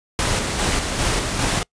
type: noise with tremolo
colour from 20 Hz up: pink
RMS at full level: -20 dBFS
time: 0.19-1.63 s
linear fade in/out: 0 ms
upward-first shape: square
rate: 2.5 Hz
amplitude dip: 35%
effects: noise-tail reverb RT60 0.1 s tail -25 dB re dry + resampled to 22050 Hz